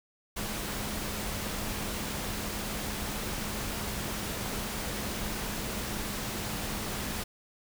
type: tone in noise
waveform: sine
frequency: 207.7 Hz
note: G#3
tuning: in tune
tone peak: -42 dBFS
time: 0.36-7.24 s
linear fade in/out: 10 ms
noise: pink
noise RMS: -35 dBFS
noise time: 0.36-7.24 s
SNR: -10 dB
effects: none